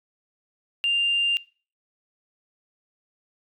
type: tone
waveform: sine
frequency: 2794 Hz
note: F7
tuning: in tune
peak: -19 dBFS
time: 0.84-1.37 s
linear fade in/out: 0 ms
effects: noise-tail reverb RT60 0.4 s tail -22 dB re dry + tanh soft clip ceiling -15 dBFS